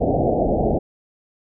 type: low-pass noise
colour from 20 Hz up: white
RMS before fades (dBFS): -19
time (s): 0-0.79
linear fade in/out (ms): 20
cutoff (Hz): 760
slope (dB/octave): 96
effects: none